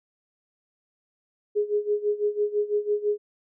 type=tone with tremolo; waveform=sine; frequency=416.1 Hz; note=G#4; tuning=3 cents sharp; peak=-19 dBFS; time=1.55-3.18 s; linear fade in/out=20 ms; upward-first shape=sine; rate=6 Hz; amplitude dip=85%; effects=none